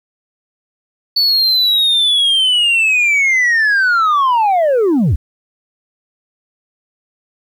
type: linear sweep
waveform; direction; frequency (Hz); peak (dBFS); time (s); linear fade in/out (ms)
sine; down; 4490 to 56.3; -7; 1.16-5.16; 10
effects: tanh soft clip ceiling -9 dBFS + 8-bit